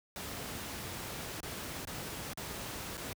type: noise with dropouts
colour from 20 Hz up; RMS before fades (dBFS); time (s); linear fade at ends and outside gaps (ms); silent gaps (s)
pink; -41; 0.16-3.13; 1; 1.404-1.43 / 1.851-1.872 / 2.334-2.374 / 2.971-2.977
effects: high-pass 60 Hz 12 dB/octave